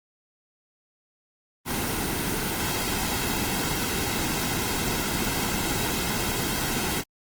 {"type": "noise with comb filter", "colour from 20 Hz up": "pink", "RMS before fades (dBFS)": -27, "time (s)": [1.65, 7.04], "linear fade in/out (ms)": 50, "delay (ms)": 1.7, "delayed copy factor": -0.5, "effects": ["Opus 24 kbps"]}